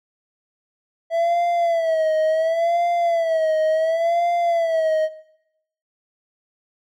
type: tone with vibrato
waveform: triangle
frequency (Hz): 659.3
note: E5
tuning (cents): 0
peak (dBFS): -15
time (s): 1.1-5.09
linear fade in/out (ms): 50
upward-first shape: sine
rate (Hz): 0.7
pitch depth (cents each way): 88
effects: noise-tail reverb RT60 0.8 s tail -17 dB re dry